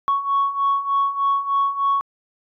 sine beating tone pair, 1108.7 / 1112 Hz, C#6 / C#6, 0 / +5 cents, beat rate 3.3 Hz, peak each -22 / -18 dBFS, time 0.08-2.01 s, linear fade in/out 0 ms, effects tanh soft clip ceiling -12 dBFS

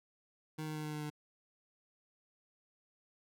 25% pulse tone with pitch steps, 155.56 / 154.4 / 153.24 / 152.09 / 150.96 / 149.83 Hz, D#3 / D#3 / D#3 / D#3 / D3 / D3, 0 / -13 / -26 / -39 / +48 / +35 cents, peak -35 dBFS, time 0.58-1.102 s, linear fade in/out 10 ms, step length 87 ms, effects none

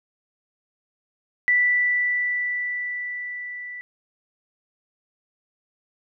sine tone with level ramp, 1971 Hz, B6, 4 cents flat, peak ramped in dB -15 to -33 dBFS, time 1.48-3.81 s, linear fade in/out 0 ms, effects none

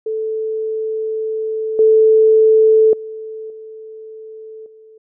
sine tone with level steps, 438.8 Hz, A4, 5 cents flat, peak -18 / -7 / -26 / -31 / -40 dBFS, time 0.06-4.98 s, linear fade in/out 5 ms, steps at 1.79 / 2.93 / 3.5 / 4.66 s, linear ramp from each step 2 ms, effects none

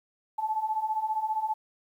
sine beating tone pair, 858 / 873 Hz, A5 / A5, -44 / -14 cents, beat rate 15 Hz, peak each -32 / -28 dBFS, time 0.38-1.54 s, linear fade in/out 10 ms, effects 10-bit

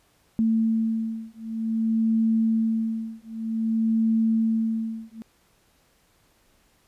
sine beating tone pair, 223.6 / 224.13 Hz, A3 / A3, +28 / +32 cents, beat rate 0.53 Hz, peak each -24 dBFS, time 0.39-5.22 s, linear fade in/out 0 ms, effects pink hiss -63 dBFS RMS until 6.87 s + resampled to 32000 Hz

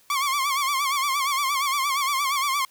sawtooth tone with vibrato, 1108.7 Hz, C#6, in tune, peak -18 dBFS, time 0.1-2.65 s, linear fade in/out 2 ms, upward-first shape sine, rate 8.6 Hz, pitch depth 98 cents each way, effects white hiss -58 dBFS RMS until 2.7 s

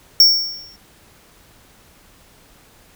square tone with exponential decay, 5480 Hz, F8, 34 cents flat, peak -5 dBFS, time 0.2-0.76 s, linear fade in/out 2 ms, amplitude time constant 120 ms, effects pink hiss -50 dBFS RMS until 2.95 s

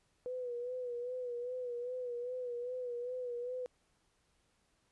sine tone with vibrato, 492.5 Hz, B4, 5 cents flat, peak -37 dBFS, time 0.26-3.66 s, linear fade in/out 0 ms, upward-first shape sine, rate 2.5 Hz, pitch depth 53 cents each way, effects pink hiss -75 dBFS RMS until 4.91 s + resampled to 24000 Hz

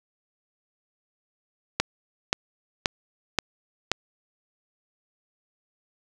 click train, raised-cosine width 0.2 ms, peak -3 dBFS, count 5, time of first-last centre 1.8-3.916 s, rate 1.89 Hz, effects none

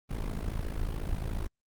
brown noise with amplitude modulation, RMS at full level -29 dBFS, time 0.09-1.48 s, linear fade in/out 20 ms, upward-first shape sine, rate 54.1 Hz, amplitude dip 80%, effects Opus 32 kbps

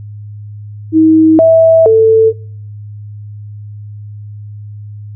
sine tone with pitch steps, 318 / 652 / 444.1 Hz, D#4 / E5 / A4, +38 / -19 / +16 cents, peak -3 dBFS, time 0.92-2.33 s, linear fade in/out 50 ms, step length 470 ms, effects noise-tail reverb RT60 0.5 s tail -23 dB re dry + added 104 Hz sine -25 dBFS peak until 5.15 s

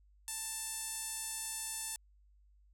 sawtooth tone with band-pass filter, 886 Hz, A5, 12 cents sharp, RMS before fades -41 dBFS, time 0.28-1.96 s, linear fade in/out 0 ms, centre 9200 Hz, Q 2.4, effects added 50 Hz sine -62 dBFS peak until 2.73 s

